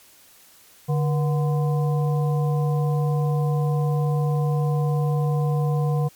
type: harmonic tone with a mistuned harmonic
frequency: 146.83 Hz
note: D3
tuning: in tune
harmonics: 1 / 3 / 5 / 7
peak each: -19 / -29 / -33 / -36 dBFS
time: 0.88-6.09 s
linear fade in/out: 20 ms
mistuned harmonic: 3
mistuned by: +150 cents
effects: white hiss -52 dBFS RMS until 6.15 s + MP3 96 kbps